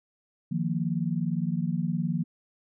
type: chord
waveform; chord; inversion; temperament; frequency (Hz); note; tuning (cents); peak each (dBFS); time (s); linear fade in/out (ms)
sine; Eb suspended second; none; just; 155.56 / 175.01 / 233.3; Eb3 / F3 / Bb3; 0 / +4 / +2; -30 / -28 / -32; 0.51-2.24; 10
effects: none